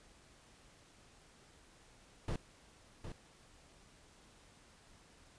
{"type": "noise with echo", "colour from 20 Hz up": "brown", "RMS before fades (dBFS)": -37, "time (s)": [2.28, 2.36], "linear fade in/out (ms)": 2, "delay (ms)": 760, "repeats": 1, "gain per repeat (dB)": -8, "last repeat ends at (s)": 3.12, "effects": ["pink hiss -63 dBFS RMS until 5.38 s", "resampled to 22050 Hz"]}